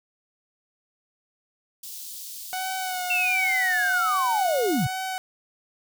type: high-pass noise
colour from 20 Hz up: white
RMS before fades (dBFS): -38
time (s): 1.83-4.85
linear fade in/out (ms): 5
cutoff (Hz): 3700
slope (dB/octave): 24
type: tone with vibrato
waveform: sawtooth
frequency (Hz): 740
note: F#5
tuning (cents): 0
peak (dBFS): -24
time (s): 2.53-5.18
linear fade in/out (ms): 0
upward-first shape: sine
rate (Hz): 1.3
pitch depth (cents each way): 39
type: linear sweep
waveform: sine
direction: down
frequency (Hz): 2725 to 103.83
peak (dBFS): -21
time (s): 3.1-4.87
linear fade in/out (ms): 5
effects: none